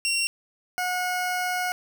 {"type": "tone pair in turn", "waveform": "20% pulse", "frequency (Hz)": [2743, 726.5], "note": ["F7", "F#5"], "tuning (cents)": [-32, -32], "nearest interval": "octave + major seventh", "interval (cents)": 2300, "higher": "first", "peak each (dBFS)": [-18, -20], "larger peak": "first", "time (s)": [[0.05, 0.27], [0.78, 1.72]], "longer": "second", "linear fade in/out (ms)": 0, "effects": []}